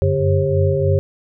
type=tone cluster; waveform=sine; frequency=92.6 / 95.9 / 144.9 / 399.1 / 540 Hz; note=F#2 / G2 / D3 / G4 / C#5; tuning=+2 / -37 / -23 / +31 / -45 cents; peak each=-20 dBFS; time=0.02-0.99 s; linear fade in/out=0 ms; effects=none

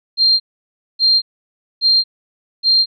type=tone bursts; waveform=sine; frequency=4186 Hz; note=C8; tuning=in tune; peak=-9 dBFS; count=4; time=0.17-2.86 s; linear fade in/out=50 ms; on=230 ms; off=590 ms; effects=none

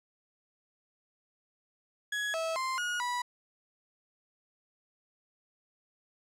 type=tone with pitch steps; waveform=35% pulse; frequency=1676 / 651 / 1046 / 1444 / 979 Hz; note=G#6 / E5 / C6 / F#6 / B5; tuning=+15 / -22 / -1 / -43 / -15 cents; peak=-29 dBFS; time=2.12-3.22 s; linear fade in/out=5 ms; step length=220 ms; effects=low-pass 9000 Hz 12 dB/octave

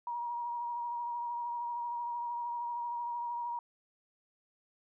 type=tone with vibrato; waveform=sine; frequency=952 Hz; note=A#5; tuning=36 cents sharp; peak=-34 dBFS; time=0.07-3.59 s; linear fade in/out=2 ms; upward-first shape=triangle; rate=13 Hz; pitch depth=27 cents each way; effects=none

